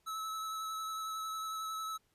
square tone with vibrato, 1300 Hz, E6, 24 cents flat, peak -38 dBFS, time 0.06-1.98 s, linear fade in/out 20 ms, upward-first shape sine, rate 11 Hz, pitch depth 16 cents each way, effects pink hiss -75 dBFS RMS until 2.14 s + resampled to 32000 Hz

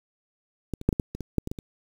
clicks, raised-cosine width 3 ms, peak -16 / -24 / -6 / -13 / -11 / -21 / -20 / -9 / -18 / -18 / -24 dBFS, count 11, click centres 0.737 / 0.814 / 0.89 / 0.928 / 0.998 / 1.15 / 1.207 / 1.383 / 1.474 / 1.515 / 1.588 s, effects 7-bit

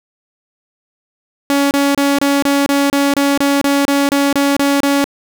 sawtooth tone bursts, 281 Hz, C#4, 24 cents sharp, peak -7 dBFS, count 15, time 1.5-5.042 s, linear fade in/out 0 ms, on 210 ms, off 28 ms, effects none

